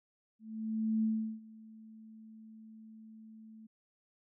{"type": "tone with ADSR envelope", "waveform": "sine", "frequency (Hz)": 220, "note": "A3", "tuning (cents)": 0, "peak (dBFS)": -27, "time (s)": [0.39, 3.67], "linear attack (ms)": 640, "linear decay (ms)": 370, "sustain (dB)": -23, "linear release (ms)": 10, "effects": []}